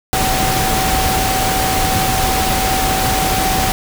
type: tone in noise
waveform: sine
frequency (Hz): 760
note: F#5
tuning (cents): +46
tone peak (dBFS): -18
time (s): 0.13-3.72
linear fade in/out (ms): 0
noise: pink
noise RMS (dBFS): -17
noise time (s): 0.13-3.72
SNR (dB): -4
effects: none